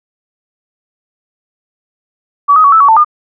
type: tone with pitch steps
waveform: sine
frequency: 1142 / 1259 / 1127 / 1314 / 1127 / 889 / 1212 Hz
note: D6 / D#6 / C#6 / E6 / C#6 / A5 / D#6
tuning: -49 / +20 / +28 / -6 / +28 / +18 / -46 cents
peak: -3 dBFS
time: 2.48-3.047 s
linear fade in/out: 20 ms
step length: 81 ms
effects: none